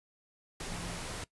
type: tone in noise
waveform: sine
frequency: 172.8 Hz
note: F3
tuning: 18 cents flat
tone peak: -44 dBFS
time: 0.7-0.98 s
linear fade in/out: 2 ms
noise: pink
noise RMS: -40 dBFS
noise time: 0.6-1.24 s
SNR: -7 dB
effects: noise-tail reverb RT60 0.1 s tail -19 dB re dry + resampled to 24000 Hz